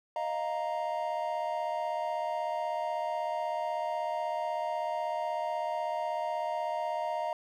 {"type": "chord", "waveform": "triangle", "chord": "Eb suspended second", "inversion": "none", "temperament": "equal", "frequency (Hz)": [622.3, 698.5, 932.3], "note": ["Eb5", "F5", "Bb5"], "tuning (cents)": [0, 0, 0], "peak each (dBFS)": -33, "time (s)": [0.16, 7.33], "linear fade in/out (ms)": 2, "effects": []}